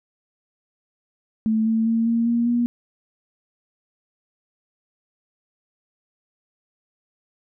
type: tone with pitch steps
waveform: sine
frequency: 220 / 223.7 / 227.5 / 231.3 / 235.2 / 239.2 Hz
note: A3 / A3 / A#3 / A#3 / A#3 / A#3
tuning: 0 / +29 / -42 / -13 / +16 / +45 cents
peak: -17 dBFS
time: 1.46-2.66 s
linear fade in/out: 0 ms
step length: 200 ms
effects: none